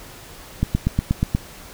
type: click train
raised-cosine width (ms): 5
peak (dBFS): -5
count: 7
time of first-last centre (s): 0.63-1.349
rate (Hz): 8.34
effects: pink hiss -41 dBFS RMS until 1.73 s